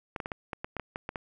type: clicks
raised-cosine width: 0.5 ms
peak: -19 dBFS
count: 11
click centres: 0.162 / 0.202 / 0.259 / 0.318 / 0.532 / 0.645 / 0.767 / 0.797 / 0.959 / 1.091 / 1.158 s
effects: none